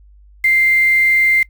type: tone with quantisation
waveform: sine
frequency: 2093 Hz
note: C7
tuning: in tune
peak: -10 dBFS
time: 0.44-1.43 s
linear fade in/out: 5 ms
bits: 5
effects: noise-tail reverb RT60 0.1 s tail -22 dB re dry + added 50 Hz sine -42 dBFS peak until 1.49 s